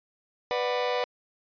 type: chord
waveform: sawtooth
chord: B minor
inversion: none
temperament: just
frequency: 493.9 / 592.7 / 740.8 Hz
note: B4 / D5 / F#5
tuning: 0 / +16 / +2 cents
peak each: -23 / -28 / -28 dBFS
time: 0.51-1.04 s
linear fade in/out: 0 ms
effects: resampled to 11025 Hz